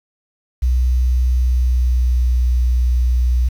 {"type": "tone with pitch glide", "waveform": "sine", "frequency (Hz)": [62.3, 61.27], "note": ["B1", "B1"], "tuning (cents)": [16, -13], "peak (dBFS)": -12, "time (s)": [0.62, 3.49], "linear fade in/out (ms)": 10, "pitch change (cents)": -29, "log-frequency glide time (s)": [1.34, 2.36], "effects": ["7-bit"]}